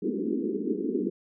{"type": "band-pass noise", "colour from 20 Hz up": "white", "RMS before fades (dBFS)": -29, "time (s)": [0.02, 1.1], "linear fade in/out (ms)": 10, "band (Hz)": [190, 440], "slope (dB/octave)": 96, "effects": []}